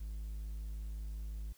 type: tone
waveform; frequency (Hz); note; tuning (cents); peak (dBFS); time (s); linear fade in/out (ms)
triangle; 52.8; G#1; +29; -37; 0-1.53; 10
effects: white hiss -66 dBFS RMS until 1.57 s